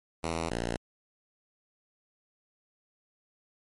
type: tone pair in turn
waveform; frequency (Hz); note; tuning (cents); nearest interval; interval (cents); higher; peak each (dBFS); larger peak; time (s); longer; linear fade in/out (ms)
5% pulse; 82.41 / 58.27; E2 / A#1; 0 / 0; tritone; 600; first; -19; neither; 0.23-0.5 / 0.5-0.77; neither; 10
effects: MP3 48 kbps